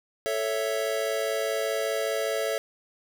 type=chord; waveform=square; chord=A major; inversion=none; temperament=equal; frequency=440 / 554.4 / 659.3 Hz; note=A4 / C#5 / E5; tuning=0 / 0 / 0 cents; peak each=-31 dBFS; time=0.26-2.58 s; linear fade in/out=0 ms; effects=none